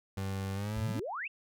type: tone with pitch glide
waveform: 30% pulse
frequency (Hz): 97 to 110.14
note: G2 to A2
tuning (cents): -18 to +2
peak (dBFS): -31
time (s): 0.17-1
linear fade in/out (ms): 5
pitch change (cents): +220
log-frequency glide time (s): 0.54-0.77
type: exponential sweep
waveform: sine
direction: up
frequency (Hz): 58.5 to 2826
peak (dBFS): -35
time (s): 0.76-1.28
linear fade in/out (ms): 10
effects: none